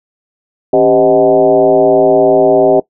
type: tone with frequency modulation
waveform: sine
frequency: 510 Hz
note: C5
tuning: 44 cents flat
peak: -5 dBFS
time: 0.73-2.8 s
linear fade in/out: 5 ms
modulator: 117 Hz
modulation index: 1.8
effects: noise-tail reverb RT60 0.1 s tail -20 dB re dry